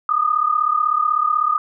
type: tone pair together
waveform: sine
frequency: 1208.4 / 1244.5 Hz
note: D6 / D#6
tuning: +49 / 0 cents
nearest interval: minor second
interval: 51 cents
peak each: -18 dBFS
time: 0.09-1.58 s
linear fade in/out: 2 ms
effects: none